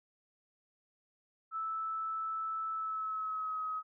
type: tone with pitch glide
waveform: sine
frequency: 1313 to 1269.7 Hz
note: E6 to D#6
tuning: -7 to +35 cents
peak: -34 dBFS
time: 1.51-3.83 s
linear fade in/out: 50 ms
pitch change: -58 cents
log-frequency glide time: 2.72-3.61 s
effects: none